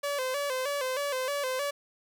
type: tone with vibrato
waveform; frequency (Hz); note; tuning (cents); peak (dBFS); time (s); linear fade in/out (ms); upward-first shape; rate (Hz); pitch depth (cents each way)
sawtooth; 543; C#5; -36; -25; 0.03-1.71; 10; square; 3.2; 90
effects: none